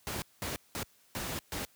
pink noise bursts at uneven times, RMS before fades -36 dBFS, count 5, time 0.07-0.22 / 0.42-0.56 / 0.75-0.83 / 1.15-1.39 / 1.52-1.65 s, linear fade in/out 0 ms, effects white hiss -65 dBFS RMS until 1.75 s + high-pass 60 Hz 12 dB/octave

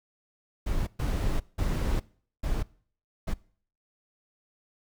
brown noise bursts at uneven times, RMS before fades -27 dBFS, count 5, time 0.66-0.87 / 0.99-1.4 / 1.58-2 / 2.43-2.63 / 3.27-3.34 s, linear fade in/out 10 ms, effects noise-tail reverb RT60 0.5 s tail -22 dB re dry

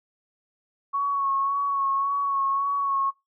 sine tone with vibrato, 1108.7 Hz, C#6, in tune, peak -22 dBFS, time 0.93-3.11 s, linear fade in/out 20 ms, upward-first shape sine, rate 1.8 Hz, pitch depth 27 cents each way, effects noise-tail reverb RT60 0.2 s tail -20 dB re dry

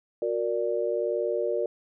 sine chord, Gb augmented, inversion none, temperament equal with one note detuned, 365.1 / 466.2 / 587.3 Hz, Gb4 / Bb4 / D5, -23 / 0 / 0 cents, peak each -30 / -28 / -29 dBFS, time 0.22-1.66 s, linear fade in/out 2 ms, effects none

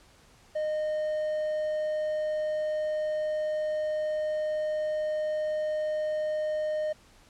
triangle tone, 614 Hz, D#5, 23 cents flat, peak -25 dBFS, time 0.55-6.93 s, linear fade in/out 10 ms, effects pink hiss -58 dBFS RMS until 7.29 s + low-pass 9000 Hz 12 dB/octave

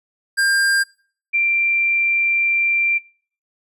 square / sine tone pair in turn, 1600 / 2363 Hz, G6 / D7, +35 / +10 cents, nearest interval perfect fifth, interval 675 cents, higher second, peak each -15 / -14 dBFS, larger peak second, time 0.37-0.84 / 1.33-2.99 s, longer second, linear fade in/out 20 ms, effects noise-tail reverb RT60 0.5 s tail -25 dB re dry + resampled to 32000 Hz

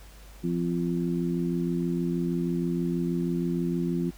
harmonic tone, 86.3 Hz, F2, 20 cents flat, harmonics 2 / 3 / 4, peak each -27 / -31 / -31 dBFS, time 0.43-4.11 s, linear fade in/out 20 ms, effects added 50 Hz sine -46 dBFS peak until 4.17 s + pink hiss -53 dBFS RMS until 4.17 s

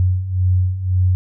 sine beating tone pair, 90.5 / 92.4 Hz, F#2 / F#2, -38 / -2 cents, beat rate 1.9 Hz, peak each -20 / -15 dBFS, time 0-1.15 s, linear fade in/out 0 ms, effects none

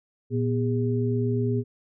sine tone cluster, 117 / 244.9 / 405.6 Hz, A#2 / B3 / G#4, +7 / -14 / -41 cents, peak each -24 / -28 / -28 dBFS, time 0.3-1.64 s, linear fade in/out 50 ms, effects none

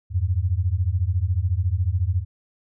sine beating tone pair, 83.8 / 97.8 Hz, E2 / G2, +29 / -4 cents, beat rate 14 Hz, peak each -22 dBFS, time 0.1-2.25 s, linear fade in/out 50 ms, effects none

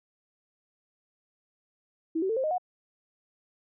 sine tone with pitch steps, 323.9 / 380.8 / 447.6 / 526.2 / 618.5 / 727.1 Hz, E4 / F#4 / A4 / C5 / D#5 / F#5, -30 / +50 / +30 / +10 / -10 / -30 cents, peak -25 dBFS, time 2.15-2.582 s, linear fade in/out 10 ms, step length 72 ms, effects none

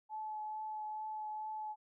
sine tone with vibrato, 860 Hz, A5, 40 cents flat, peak -39 dBFS, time 0.09-1.76 s, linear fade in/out 50 ms, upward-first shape triangle, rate 2.3 Hz, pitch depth 14 cents each way, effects none

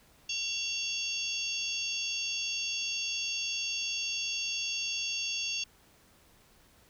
harmonic tone with a mistuned harmonic, 915 Hz, A#5, 32 cents flat, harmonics 3 / 4 / 5 / 6 / 7, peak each -35 / -39 / -37 / -42 / -39 dBFS, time 0.29-5.64 s, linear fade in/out 5 ms, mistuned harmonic 4, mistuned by -140 cents, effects pink hiss -62 dBFS RMS until 6.89 s

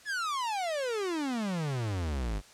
45% pulse exponential sweep, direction down, 1760 to 46.46 Hz, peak -30 dBFS, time 0.05-2.42 s, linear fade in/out 50 ms, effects white hiss -55 dBFS RMS until 2.53 s + low-pass 8000 Hz 12 dB/octave

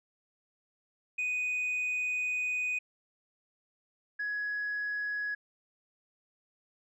sine tone pair in turn, 2489 / 1676.2 Hz, D#7 / G#6, 0 / +16 cents, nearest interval perfect fifth, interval 684 cents, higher first, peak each -27 / -30 dBFS, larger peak first, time 1.18-2.79 / 4.19-5.35 s, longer first, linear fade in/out 10 ms, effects tanh soft clip ceiling -28 dBFS

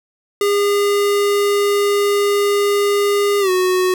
square tone with pitch glide, 406.5 to 368.5 Hz, G#4 to F#4, -37 to -7 cents, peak -14 dBFS, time 0.41-3.94 s, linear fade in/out 2 ms, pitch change -170 cents, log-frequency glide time 3.4-3.5 s, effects none

